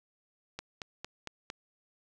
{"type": "click train", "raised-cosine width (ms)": 0.2, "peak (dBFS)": -21, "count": 5, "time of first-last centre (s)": [0.59, 1.501], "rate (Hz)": 4.39, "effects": []}